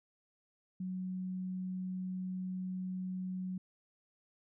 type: tone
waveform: sine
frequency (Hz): 185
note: F#3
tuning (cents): 0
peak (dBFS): -36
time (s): 0.8-3.58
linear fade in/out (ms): 5
effects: none